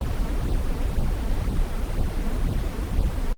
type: noise with flanger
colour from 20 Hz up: brown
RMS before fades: -23 dBFS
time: 0.01-3.33 s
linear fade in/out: 2 ms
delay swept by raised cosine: 0.22 to 4.52 ms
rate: 2 Hz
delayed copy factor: +0.7
effects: Opus 24 kbps

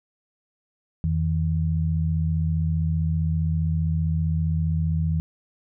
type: tone pair together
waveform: sine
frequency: 84.76 / 160 Hz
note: E2 / D#3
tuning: +49 / +49 cents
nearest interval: major seventh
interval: 1100 cents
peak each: -23 dBFS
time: 1.04-5.2 s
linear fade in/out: 0 ms
effects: none

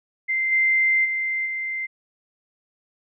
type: tone with level steps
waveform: sine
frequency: 2084 Hz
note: C7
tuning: 7 cents flat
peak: -20 / -16 / -22 / -25 dBFS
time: 0.28-1.87 s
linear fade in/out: 20 ms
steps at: 0.51 / 1.04 / 1.45 s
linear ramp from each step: 20 ms
effects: none

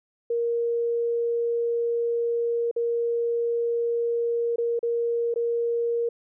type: tone with dropouts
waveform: sine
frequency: 469 Hz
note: A#4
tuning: 11 cents sharp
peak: -22 dBFS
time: 0.3-6.09 s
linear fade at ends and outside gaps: 5 ms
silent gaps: 2.713-2.762 / 4.56-4.582 / 4.792-4.829 / 5.341-5.359 s
effects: none

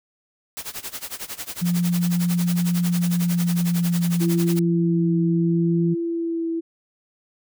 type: noise with tremolo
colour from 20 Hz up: white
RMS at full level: -30 dBFS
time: 0.57-4.59 s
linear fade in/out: 0 ms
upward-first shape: sine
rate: 11 Hz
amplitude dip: 90%
type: tone with pitch glide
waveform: sine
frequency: 174.61 to 168.76 Hz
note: F3 to E3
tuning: 0 to +41 cents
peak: -18 dBFS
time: 1.61-5.95 s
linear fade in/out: 20 ms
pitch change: -59 cents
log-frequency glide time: 2.98-5.83 s
type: tone with vibrato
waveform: sine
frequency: 334.9 Hz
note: E4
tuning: 27 cents sharp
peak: -22 dBFS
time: 4.2-6.61 s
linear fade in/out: 20 ms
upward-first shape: triangle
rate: 0.76 Hz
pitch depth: 26 cents each way
effects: none

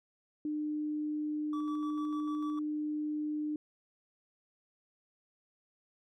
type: tone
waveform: sine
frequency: 301.6 Hz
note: D4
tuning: 46 cents sharp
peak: -32 dBFS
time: 0.45-3.56 s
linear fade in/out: 2 ms
type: tone with tremolo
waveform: triangle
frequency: 1151 Hz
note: D6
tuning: 35 cents flat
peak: -39 dBFS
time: 1.53-2.59 s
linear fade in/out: 2 ms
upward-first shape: square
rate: 6.7 Hz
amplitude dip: 45%
effects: none

